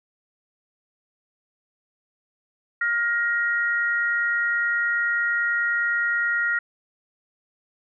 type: tone pair together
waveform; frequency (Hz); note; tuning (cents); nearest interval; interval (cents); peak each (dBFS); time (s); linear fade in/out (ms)
sine; 1414.4 / 1885; F6 / A#6; +22 / +19; perfect fourth; 497; -23; 2.81-6.59; 5
effects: none